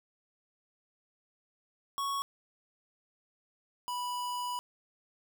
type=tone pair in turn; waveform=square; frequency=1110 / 983.2 Hz; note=C#6 / B5; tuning=+2 / -8 cents; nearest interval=major second; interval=210 cents; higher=first; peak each=-32 / -34 dBFS; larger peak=first; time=1.98-2.22 / 3.88-4.59 s; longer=second; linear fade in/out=0 ms; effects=none